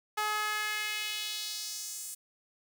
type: tone with high-pass filter sweep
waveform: sawtooth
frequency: 424.2 Hz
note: G#4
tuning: 37 cents sharp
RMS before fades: -35 dBFS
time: 0.17-2.15 s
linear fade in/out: 10 ms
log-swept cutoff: 1000 to 8700 Hz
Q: 1.9
effects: 10-bit